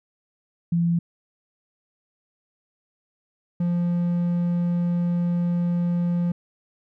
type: tone pair in turn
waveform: sine / triangle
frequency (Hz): 170 / 173.97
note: F3 / F3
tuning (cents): -46 / -6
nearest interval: unison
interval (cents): 40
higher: second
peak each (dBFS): -18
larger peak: neither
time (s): 0.72-0.99 / 3.6-6.32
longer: second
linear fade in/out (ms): 5
effects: none